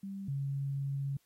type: tone pair in turn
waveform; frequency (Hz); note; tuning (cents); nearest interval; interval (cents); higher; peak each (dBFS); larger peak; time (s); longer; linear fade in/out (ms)
sine; 196 / 138.59; G3 / C#3; 0 / 0; tritone; 600; first; -38 / -32; second; 0.03-0.28 / 0.28-1.17; second; 5
effects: white hiss -73 dBFS RMS until 1.25 s + AAC 48 kbps